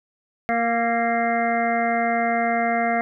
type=harmonic tone with a mistuned harmonic; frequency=233.1 Hz; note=A#3; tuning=in tune; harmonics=1 / 2 / 3 / 5 / 6 / 7 / 8 / 9; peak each=-26 / -30 / -21 / -35 / -32 / -33 / -33 / -28 dBFS; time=0.49-3.01 s; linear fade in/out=0 ms; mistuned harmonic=6; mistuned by=-37 cents; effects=none